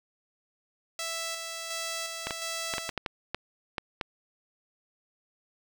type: tone with tremolo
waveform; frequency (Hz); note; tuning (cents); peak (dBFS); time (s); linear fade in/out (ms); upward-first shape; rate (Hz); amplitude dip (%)
5% pulse; 660; E5; +2; -21; 0.99-2.9; 2; square; 1.4; 35
type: clicks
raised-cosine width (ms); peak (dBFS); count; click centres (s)
0.3; -14; 10; 2.27 / 2.308 / 2.738 / 2.782 / 2.892 / 2.977 / 3.062 / 3.346 / 3.782 / 4.012
effects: none